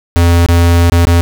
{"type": "tone with dropouts", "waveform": "square", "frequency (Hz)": 85.6, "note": "F2", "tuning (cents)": -34, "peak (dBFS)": -6, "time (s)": [0.16, 1.21], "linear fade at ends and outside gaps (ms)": 0, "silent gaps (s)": [[0.462, 0.487], [0.898, 0.921], [1.052, 1.07]], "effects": []}